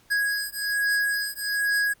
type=beating tone pair; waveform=square; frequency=1655 / 1656.2 Hz; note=G#6 / G#6; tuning=-6 / -5 cents; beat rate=1.2 Hz; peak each=-27 dBFS; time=0.1-1.94 s; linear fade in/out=20 ms; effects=pink hiss -59 dBFS RMS until 2 s + Opus 48 kbps